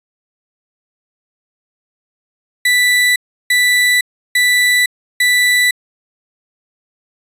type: tone bursts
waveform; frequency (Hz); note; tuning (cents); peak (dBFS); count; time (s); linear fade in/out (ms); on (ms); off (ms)
35% pulse; 1975.5; B6; 0; -8; 4; 2.65-5.71; 5; 510; 340
effects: resampled to 32000 Hz